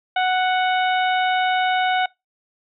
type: harmonic tone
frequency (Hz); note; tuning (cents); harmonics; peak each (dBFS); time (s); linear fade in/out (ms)
740; F#5; 0; 1 / 2 / 3 / 4 / 5; -18 / -24 / -28 / -30 / -32; 0.16-2.06; 5
effects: noise-tail reverb RT60 0.2 s tail -24 dB re dry